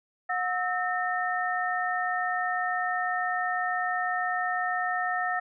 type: tone cluster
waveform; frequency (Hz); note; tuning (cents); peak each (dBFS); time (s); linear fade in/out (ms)
sine; 726 / 1304 / 1822; F#5 / E6 / A#6; -33 / -19 / -40; -29 / -32 / -30; 0.29-5.4; 10
effects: none